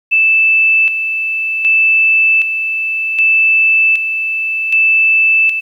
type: tone with tremolo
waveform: sine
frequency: 2637 Hz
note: E7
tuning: in tune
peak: -7 dBFS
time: 0.11-5.61 s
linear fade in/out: 20 ms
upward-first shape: square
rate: 0.65 Hz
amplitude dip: 55%
effects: 8-bit